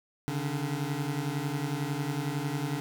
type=beating tone pair; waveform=25% pulse; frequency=138.59 / 149.59 Hz; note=C#3 / D3; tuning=0 / +32 cents; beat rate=11 Hz; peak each=-29 dBFS; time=0.28-2.8 s; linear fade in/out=0 ms; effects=none